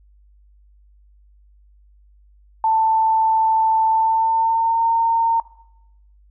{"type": "tone with pitch glide", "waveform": "sine", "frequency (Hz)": [887, 914.6], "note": ["A5", "A#5"], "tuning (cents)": [14, -33], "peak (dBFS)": -14, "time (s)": [2.64, 5.4], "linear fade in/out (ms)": 2, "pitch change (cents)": 53, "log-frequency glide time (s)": [3.89, 4.83], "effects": ["noise-tail reverb RT60 0.8 s tail -19 dB re dry", "added 50 Hz sine -49 dBFS peak until 6.3 s"]}